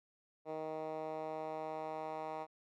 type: tone with band-pass filter sweep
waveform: 10% pulse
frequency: 156.9 Hz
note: D#3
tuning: 15 cents sharp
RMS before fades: -42 dBFS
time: 0.45-2.47 s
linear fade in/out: 50 ms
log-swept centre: 560 to 850 Hz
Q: 1.6
effects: none